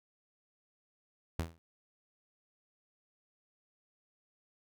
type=tone with exponential decay; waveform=sawtooth; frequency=82.41 Hz; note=E2; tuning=in tune; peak=-26 dBFS; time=1.39-1.58 s; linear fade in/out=0 ms; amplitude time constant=41 ms; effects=none